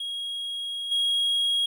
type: tone with level steps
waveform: triangle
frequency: 3289 Hz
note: G#7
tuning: 18 cents flat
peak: -28 / -20 dBFS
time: 0-1.66 s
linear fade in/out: 5 ms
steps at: 0.91 s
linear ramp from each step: 10 ms
effects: none